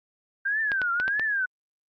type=tone with vibrato; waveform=sine; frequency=1568 Hz; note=G6; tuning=in tune; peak=-23 dBFS; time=0.45-1.46 s; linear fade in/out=10 ms; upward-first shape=triangle; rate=1.6 Hz; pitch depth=240 cents each way
type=clicks; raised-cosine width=0.3 ms; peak=-15 dBFS; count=5; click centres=0.718 / 0.817 / 1 / 1.08 / 1.196 s
effects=Opus 48 kbps